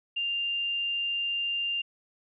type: tone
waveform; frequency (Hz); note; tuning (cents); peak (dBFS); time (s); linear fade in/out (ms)
sine; 2794; F7; 0; -27; 0.16-1.82; 10
effects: none